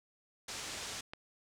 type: low-pass noise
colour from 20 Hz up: white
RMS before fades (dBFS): -43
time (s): 0.48-1.01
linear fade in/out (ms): 5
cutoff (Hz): 7700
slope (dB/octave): 24
type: click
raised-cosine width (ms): 0.3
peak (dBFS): -27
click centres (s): 1.135
effects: none